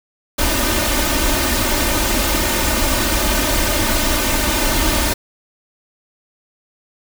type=noise with comb filter; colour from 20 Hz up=pink; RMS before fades=-17 dBFS; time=0.38-5.14 s; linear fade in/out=10 ms; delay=3.3 ms; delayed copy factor=+0.85; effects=none